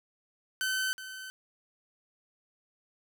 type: tone with echo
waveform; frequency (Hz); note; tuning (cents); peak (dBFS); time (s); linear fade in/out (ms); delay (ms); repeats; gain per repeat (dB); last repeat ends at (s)
sawtooth; 1527; G6; -46; -25; 0.61-0.93; 0; 370; 1; -12; 1.3
effects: none